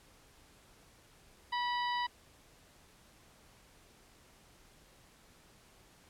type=harmonic tone with a mistuned harmonic; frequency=972 Hz; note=B5; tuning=28 cents flat; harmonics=1 / 2 / 3 / 4 / 5; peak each=-33 / -39 / -43 / -45 / -47 dBFS; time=1.52-2.07 s; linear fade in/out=10 ms; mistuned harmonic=3; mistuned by=+44 cents; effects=pink hiss -62 dBFS RMS until 6.09 s + low-pass 12000 Hz 12 dB/octave